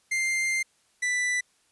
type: tone pair in turn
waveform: 45% pulse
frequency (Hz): 2098 / 1980.2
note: C7 / B6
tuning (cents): +4 / +4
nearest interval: minor second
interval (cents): 100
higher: first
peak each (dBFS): -24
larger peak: neither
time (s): 0.11-0.63 / 1.02-1.41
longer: first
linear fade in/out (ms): 10
effects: white hiss -66 dBFS RMS until 1.71 s + resampled to 24000 Hz